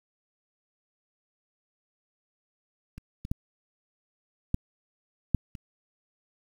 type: clicks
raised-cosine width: 5 ms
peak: -29 / -24 / -15 / -12 / -9 / -28 dBFS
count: 6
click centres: 2.98 / 3.251 / 3.315 / 4.544 / 5.347 / 5.552 s
effects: 8-bit